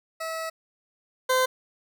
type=tone pair in turn; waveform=20% pulse; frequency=648 / 514.3 Hz; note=E5 / C5; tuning=-30 / -30 cents; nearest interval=major third; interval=400 cents; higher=first; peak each=-25 / -15 dBFS; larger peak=second; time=0.2-0.5 / 1.29-1.46 s; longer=first; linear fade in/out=10 ms; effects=none